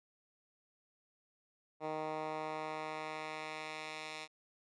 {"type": "tone with band-pass filter sweep", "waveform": "10% pulse", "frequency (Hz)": 155.56, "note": "D#3", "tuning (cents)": 0, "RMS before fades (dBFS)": -42, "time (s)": [1.8, 4.28], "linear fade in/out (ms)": 50, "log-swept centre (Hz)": [700, 3300], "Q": 0.87, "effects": ["resampled to 24000 Hz"]}